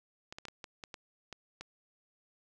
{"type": "clicks", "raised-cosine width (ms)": 0.2, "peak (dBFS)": -26, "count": 9, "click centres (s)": [0.325, 0.385, 0.453, 0.484, 0.642, 0.838, 0.942, 1.327, 1.61], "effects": []}